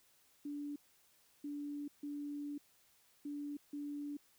sine tone bursts at uneven times, 290 Hz, D4, 22 cents flat, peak -40 dBFS, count 5, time 0.45-0.76 / 1.44-1.88 / 2.03-2.58 / 3.25-3.57 / 3.73-4.17 s, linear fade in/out 5 ms, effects white hiss -70 dBFS RMS until 4.38 s

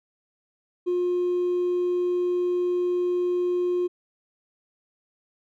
triangle tone with hard clipping, 356.4 Hz, F4, 35 cents sharp, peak -21 dBFS, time 0.86-3.88 s, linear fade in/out 20 ms, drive 2 dB, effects none

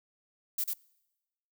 violet noise with echo, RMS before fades -31 dBFS, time 0.58-0.64 s, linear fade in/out 5 ms, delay 95 ms, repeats 1, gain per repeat -2 dB, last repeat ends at 0.735 s, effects noise-tail reverb RT60 1.0 s tail -25 dB re dry

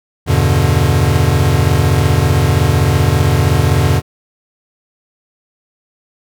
square chord, E minor seventh, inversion none, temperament equal, 82.41 / 98 / 123.47 / 146.83 Hz, E2 / G2 / B2 / D3, 0 / 0 / 0 / 0 cents, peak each -16 dBFS, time 0.26-4.02 s, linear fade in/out 50 ms, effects none

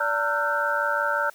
sine tone cluster, 580 / 910 / 1339 / 1444 / 1550 Hz, D5 / A#5 / E6 / F#6 / G6, -22 / -42 / +27 / -43 / -20 cents, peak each -28 dBFS, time 0-1.3 s, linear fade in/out 5 ms, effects white hiss -53 dBFS RMS until 1.34 s + high-pass 200 Hz 12 dB/octave

